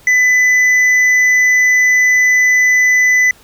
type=tone with hard clipping; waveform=triangle; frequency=2000 Hz; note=B6; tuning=21 cents sharp; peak=-9 dBFS; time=0.07-3.31 s; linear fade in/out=2 ms; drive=8 dB; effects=pink hiss -45 dBFS RMS until 3.43 s